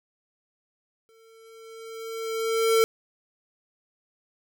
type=tone with exponential growth; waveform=square; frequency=450.3 Hz; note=A4; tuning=40 cents sharp; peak=-17 dBFS; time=1.09-2.84 s; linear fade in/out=0 ms; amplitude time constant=380 ms; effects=none